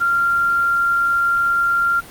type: tone with quantisation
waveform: sine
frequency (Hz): 1386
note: F6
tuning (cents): -14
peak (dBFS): -14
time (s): 0-2.01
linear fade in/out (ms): 20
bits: 7
effects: pink hiss -39 dBFS RMS until 2.1 s + Opus 48 kbps